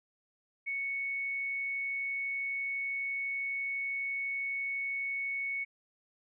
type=tone; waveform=sine; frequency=2217 Hz; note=C#7; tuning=in tune; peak=-32 dBFS; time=0.66-5.65 s; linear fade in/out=20 ms; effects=none